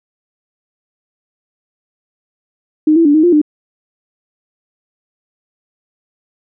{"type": "tone with pitch steps", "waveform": "sine", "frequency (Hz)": [308.1, 332, 290.4, 312.2, 350.6, 300.7], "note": ["D#4", "E4", "D4", "D#4", "F4", "D4"], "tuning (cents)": [-17, 12, -19, 6, 7, 41], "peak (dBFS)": -6, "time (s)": [2.87, 3.416], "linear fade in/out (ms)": 5, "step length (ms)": 91, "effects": []}